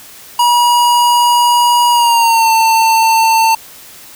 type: tone with pitch glide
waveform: square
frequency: 962 to 897.6 Hz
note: B5 to A5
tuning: -46 to +34 cents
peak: -8 dBFS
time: 0.39-3.55 s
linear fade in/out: 5 ms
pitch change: -120 cents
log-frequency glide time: 1.9-2.5 s
effects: white hiss -36 dBFS RMS until 4.15 s